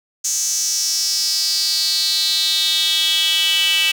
square tone with high-pass filter sweep, 175.8 Hz, F3, 12 cents sharp, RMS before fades -18 dBFS, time 0.24-3.92 s, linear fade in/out 10 ms, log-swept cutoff 6400 to 2800 Hz, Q 6.2, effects none

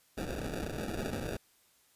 white noise with sample-and-hold, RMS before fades -37 dBFS, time 0.17-1.37 s, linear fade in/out 10 ms, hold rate 1050 Hz, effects white hiss -67 dBFS RMS until 1.95 s + resampled to 32000 Hz

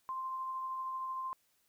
sine tone with tremolo, 1046 Hz, C6, 1 cent flat, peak -35 dBFS, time 0.09-1.33 s, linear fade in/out 0 ms, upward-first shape triangle, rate 13 Hz, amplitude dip 25%, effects white hiss -74 dBFS RMS until 1.68 s

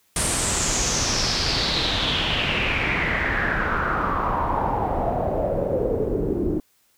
pink noise with low-pass filter sweep, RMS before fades -23 dBFS, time 0.16-6.6 s, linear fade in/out 2 ms, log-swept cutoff 9400 to 330 Hz, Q 5, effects white hiss -63 dBFS RMS until 6.97 s

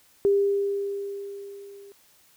sine tone with level ramp, 399.8 Hz, G4, 34 cents sharp, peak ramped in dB -16 to -44 dBFS, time 0.25-1.92 s, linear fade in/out 0 ms, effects white hiss -59 dBFS RMS until 2.36 s

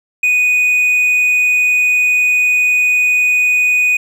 triangle tone, 2482 Hz, D#7, 5 cents flat, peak -8 dBFS, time 0.23-3.97 s, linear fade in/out 5 ms, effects none

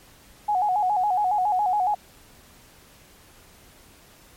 sine tone with vibrato, 784 Hz, G5, in tune, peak -19 dBFS, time 0.48-1.95 s, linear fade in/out 10 ms, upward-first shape square, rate 7.2 Hz, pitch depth 110 cents each way, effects pink hiss -52 dBFS RMS until 4.36 s + MP3 64 kbps

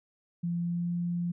sine tone with pitch glide, 171.9 to 173.6 Hz, F3 to F3, -27 to -10 cents, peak -28 dBFS, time 0.43-1.32 s, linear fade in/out 10 ms, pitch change +17 cents, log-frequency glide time 0.58-0.91 s, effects none

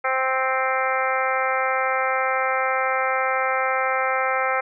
harmonic tone, 262 Hz, C4, 2 cents sharp, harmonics 2 / 3 / 4 / 5 / 6 / 7 / 8 / 9, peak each -26 / -26 / -30 / -25 / -30 / -32 / -28 / -33 dBFS, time 0.04-4.61 s, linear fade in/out 10 ms, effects none

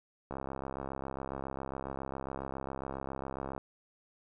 click train, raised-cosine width 1 ms, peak -24 dBFS, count 221, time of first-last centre 0.31-3.579 s, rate 67.3 Hz, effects none

